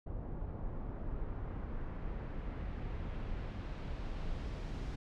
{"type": "noise with low-pass filter sweep", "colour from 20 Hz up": "brown", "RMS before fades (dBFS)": -40, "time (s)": [0.06, 4.96], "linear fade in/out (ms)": 10, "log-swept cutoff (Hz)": [840, 5800], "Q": 0.88, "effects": []}